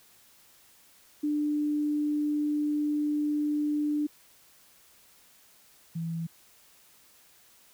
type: tone pair in turn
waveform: sine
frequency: 297 / 165.3 Hz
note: D4 / E3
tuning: +20 / +5 cents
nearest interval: minor seventh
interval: 1015 cents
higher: first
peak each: -25 / -30 dBFS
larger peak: first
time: 1.23-4.07 / 5.95-6.27 s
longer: first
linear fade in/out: 10 ms
effects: white hiss -59 dBFS RMS until 7.73 s